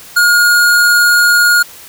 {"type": "tone", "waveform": "square", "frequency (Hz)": 1431, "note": "F6", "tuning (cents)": 42, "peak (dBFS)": -7, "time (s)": [0.16, 1.63], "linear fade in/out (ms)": 10, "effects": ["white hiss -35 dBFS RMS until 1.88 s"]}